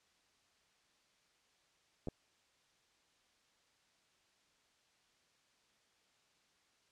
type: clicks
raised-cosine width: 2 ms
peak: -28 dBFS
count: 2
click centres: 2.073 / 2.085 s
effects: white hiss -73 dBFS RMS until 6.91 s + low-pass 6000 Hz 12 dB/octave